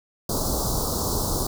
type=band-stop noise; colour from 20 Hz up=pink; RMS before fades=-25 dBFS; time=0.29-1.47 s; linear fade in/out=5 ms; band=1200 to 4200 Hz; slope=48 dB/octave; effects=none